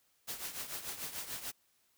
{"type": "noise with tremolo", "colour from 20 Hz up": "white", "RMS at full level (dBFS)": -39, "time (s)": [0.27, 1.52], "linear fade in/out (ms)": 20, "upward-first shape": "triangle", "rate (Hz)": 6.8, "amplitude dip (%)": 75, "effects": ["white hiss -73 dBFS RMS until 1.97 s"]}